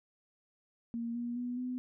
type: tone with pitch steps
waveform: sine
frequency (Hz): 233.1 / 239 / 245 / 251.1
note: A#3 / A#3 / B3 / B3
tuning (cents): 0 / +43 / -14 / +29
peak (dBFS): -34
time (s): 0.94-1.78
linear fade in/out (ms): 0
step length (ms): 210
effects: none